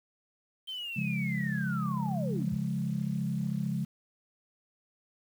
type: linear sweep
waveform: sine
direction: down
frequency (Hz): 3147 to 44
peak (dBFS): -35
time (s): 0.67-2.56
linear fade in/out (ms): 20
type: chord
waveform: sine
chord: Db major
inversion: none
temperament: equal with one note detuned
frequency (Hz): 138.59 / 174.11 / 207.7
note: Db3 / F3 / Ab3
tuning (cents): 0 / -5 / 0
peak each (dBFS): -33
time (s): 0.96-3.85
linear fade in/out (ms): 10
effects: tanh soft clip ceiling -19 dBFS + 9-bit